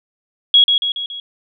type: tone with echo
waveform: sine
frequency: 3322 Hz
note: G#7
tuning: in tune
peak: -6 dBFS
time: 0.54-0.64 s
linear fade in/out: 2 ms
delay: 140 ms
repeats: 4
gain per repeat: -5 dB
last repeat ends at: 1.2 s
effects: none